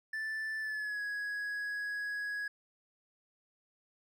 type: tone with pitch glide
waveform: triangle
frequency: 1760 to 1667 Hz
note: A6 to G#6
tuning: 0 to +6 cents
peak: -33 dBFS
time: 0.13-2.48 s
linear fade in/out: 5 ms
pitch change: -94 cents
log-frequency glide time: 0.6-1.01 s
effects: none